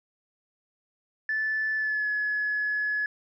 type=tone with pitch glide; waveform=sine; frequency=1748 to 1699.2 Hz; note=A6 to G#6; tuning=-12 to +39 cents; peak=-24 dBFS; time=1.29-3.06 s; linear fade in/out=2 ms; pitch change=-49 cents; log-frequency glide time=1.76-2.08 s; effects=tanh soft clip ceiling -20 dBFS